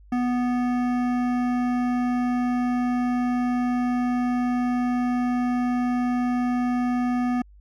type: tone with hard clipping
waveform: sine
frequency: 246.4 Hz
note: B3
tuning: 4 cents flat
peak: -23 dBFS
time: 0.12-7.42 s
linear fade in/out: 5 ms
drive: 14 dB
effects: added 50 Hz sine -47 dBFS peak until 7.6 s